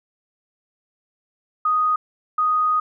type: tone pair in turn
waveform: sine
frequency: 1244.5 / 1244.5 Hz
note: D#6 / D#6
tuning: 0 / 0 cents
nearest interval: unison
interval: 0 cents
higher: neither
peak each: -16 dBFS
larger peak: neither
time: 1.65-1.96 / 2.38-2.8 s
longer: second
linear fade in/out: 5 ms
effects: none